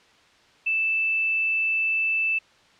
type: tone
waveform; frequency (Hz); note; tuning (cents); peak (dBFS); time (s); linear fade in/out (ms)
sine; 2641; E7; +3; -20; 0.66-2.39; 10
effects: white hiss -56 dBFS RMS until 2.79 s + low-pass 4000 Hz 12 dB/octave

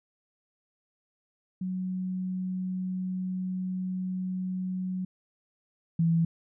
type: tone pair in turn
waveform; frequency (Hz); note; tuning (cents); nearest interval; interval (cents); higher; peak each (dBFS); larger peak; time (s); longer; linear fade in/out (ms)
sine; 185 / 165.99; F#3 / E3; 0 / +12; major second; 188; first; -29 / -21; second; 1.61-5.05 / 5.99-6.25; first; 5
effects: none

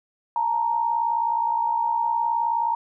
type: tone pair together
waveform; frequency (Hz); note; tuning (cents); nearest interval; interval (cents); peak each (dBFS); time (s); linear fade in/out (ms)
sine; 873 / 932.3; A5 / A#5; -14 / 0; minor second; 114; -27 / -21; 0.36-2.75; 2
effects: none

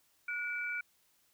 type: tone pair together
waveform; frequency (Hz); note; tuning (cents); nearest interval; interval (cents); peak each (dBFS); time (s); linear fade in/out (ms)
sine; 1452 / 2316; F#6 / D7; -33 / -25; minor sixth; 808; -37 / -37; 0.28-0.81; 5
effects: white hiss -71 dBFS RMS until 1.33 s

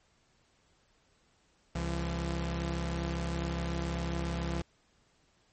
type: tone pair together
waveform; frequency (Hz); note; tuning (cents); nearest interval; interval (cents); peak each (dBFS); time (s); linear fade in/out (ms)
sawtooth; 67.3 / 169.59; C2 / E3; +49 / +49; octave + major third; 1600; -30 / -31; 1.75-4.62; 5
effects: pink hiss -69 dBFS RMS until 5.52 s + MP3 32 kbps

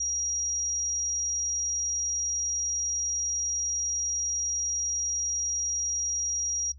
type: tone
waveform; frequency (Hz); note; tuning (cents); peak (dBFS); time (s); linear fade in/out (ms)
sine; 5710; F8; +37; -27; 0-6.72; 5
effects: noise-tail reverb RT60 0.1 s tail -20 dB re dry + added 68 Hz sine -45 dBFS peak until 6.78 s

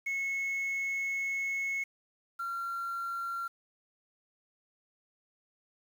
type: tone pair in turn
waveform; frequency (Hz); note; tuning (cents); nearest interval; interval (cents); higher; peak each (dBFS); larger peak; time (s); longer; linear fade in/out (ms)
sine; 2189 / 1373.4; C#7 / F6; -22 / -29; minor sixth; 807; first; -28 / -32; first; 0.06-1.84 / 2.39-3.48; first; 10
effects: tanh soft clip ceiling -29 dBFS + 9-bit

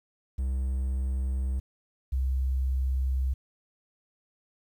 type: tone pair in turn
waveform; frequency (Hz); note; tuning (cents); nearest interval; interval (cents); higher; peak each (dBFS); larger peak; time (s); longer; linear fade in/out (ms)
triangle / sine; 65.41 / 65.41; C2 / C2; 0 / 0; unison; 0; neither; -24; neither; 0.38-1.6 / 2.12-3.34; neither; 10
effects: 10-bit

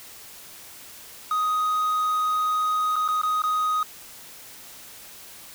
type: tone with dropouts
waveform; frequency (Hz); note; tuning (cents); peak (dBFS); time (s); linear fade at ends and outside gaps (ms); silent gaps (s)
triangle; 1251; D#6; +9; -19; 1.31-3.83; 2; 2.958-2.963 / 3.079-3.086 / 3.216-3.233 / 3.42-3.437
effects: white hiss -44 dBFS RMS until 5.54 s

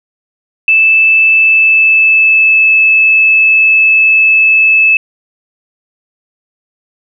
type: tone with pitch glide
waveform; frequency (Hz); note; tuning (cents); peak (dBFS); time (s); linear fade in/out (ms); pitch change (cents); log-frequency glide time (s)
sine; 2632 to 2611; E7 to E7; -3 to -17; -4; 0.68-4.97; 2; -14; 1.35-2.72
effects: none

